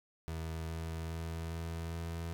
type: tone with pitch steps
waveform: 30% pulse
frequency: 81.1 / 81.66 / 82.23 / 82.8 / 83.38 Hz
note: E2 / E2 / E2 / E2 / E2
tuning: -28 / -16 / -4 / +8 / +20 cents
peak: -35 dBFS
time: 0.28-2.33 s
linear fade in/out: 0 ms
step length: 410 ms
effects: 12-bit